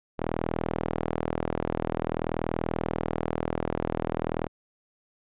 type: tone with band-pass filter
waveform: sawtooth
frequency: 40.47 Hz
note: E1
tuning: 31 cents flat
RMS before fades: -30 dBFS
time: 0.18-4.48 s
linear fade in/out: 20 ms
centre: 520 Hz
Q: 0.77
effects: resampled to 8000 Hz